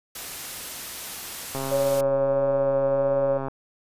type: noise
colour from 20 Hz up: white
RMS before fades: -35 dBFS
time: 0.15-2.01 s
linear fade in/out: 5 ms
type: click train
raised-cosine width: 1 ms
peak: -17 dBFS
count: 262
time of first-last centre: 1.55-3.483 s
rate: 135 Hz
type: tone with vibrato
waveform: sine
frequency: 554.4 Hz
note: C#5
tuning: in tune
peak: -20 dBFS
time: 1.71-3.38 s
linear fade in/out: 10 ms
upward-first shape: sine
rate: 1.6 Hz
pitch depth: 10 cents each way
effects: resampled to 32000 Hz